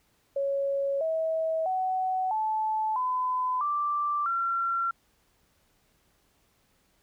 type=tone with pitch steps; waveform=sine; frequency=554.4 / 644.2 / 748.6 / 869.9 / 1010.9 / 1174.7 / 1365.1 Hz; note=C#5 / E5 / F#5 / A5 / B5 / D6 / F6; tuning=0 / -40 / +20 / -20 / +40 / 0 / -40 cents; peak=-25 dBFS; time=0.36-4.91 s; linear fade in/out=5 ms; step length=650 ms; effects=pink hiss -68 dBFS RMS until 7.02 s